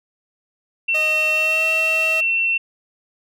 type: tone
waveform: sine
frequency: 2703 Hz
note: E7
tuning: 43 cents sharp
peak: -16 dBFS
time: 0.88-2.58 s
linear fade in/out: 10 ms
type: tone with pitch glide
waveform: sawtooth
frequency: 622.3 to 638.7 Hz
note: D#5 to D#5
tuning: 0 to +45 cents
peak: -21 dBFS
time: 0.94-2.21 s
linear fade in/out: 10 ms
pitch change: +45 cents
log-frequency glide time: 1.33-1.65 s
effects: none